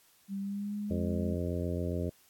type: tone with pitch glide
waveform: sine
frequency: 196.9 to 206.9 Hz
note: G3 to G#3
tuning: +8 to -6 cents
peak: -33 dBFS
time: 0.28-1.37 s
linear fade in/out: 50 ms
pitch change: +86 cents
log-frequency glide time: 0.4-0.75 s
type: harmonic tone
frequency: 87.31 Hz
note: F2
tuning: in tune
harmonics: 1 / 2 / 3 / 4 / 5 / 6 / 7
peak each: -34 / -37 / -39 / -40 / -41 / -42 / -42 dBFS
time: 0.9-2.1 s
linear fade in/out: 10 ms
effects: white hiss -64 dBFS RMS until 2.29 s + AAC 64 kbps